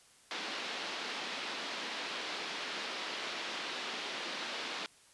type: band-pass noise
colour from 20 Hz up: white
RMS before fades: -40 dBFS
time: 0.31-4.86 s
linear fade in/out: 0 ms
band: 220 to 4300 Hz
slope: 24 dB/octave
effects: white hiss -62 dBFS RMS until 5.13 s + resampled to 24000 Hz